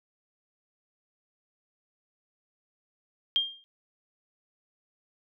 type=tone with exponential decay; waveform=sine; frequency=3205 Hz; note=G7; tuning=38 cents sharp; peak=-19 dBFS; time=3.36-3.64 s; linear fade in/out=0 ms; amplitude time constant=59 ms; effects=none